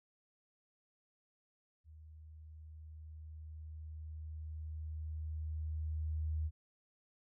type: tone with level ramp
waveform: sine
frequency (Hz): 78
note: D#2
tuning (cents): +5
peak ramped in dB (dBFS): -53 to -33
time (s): 1.84-6.51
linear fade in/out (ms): 50
effects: none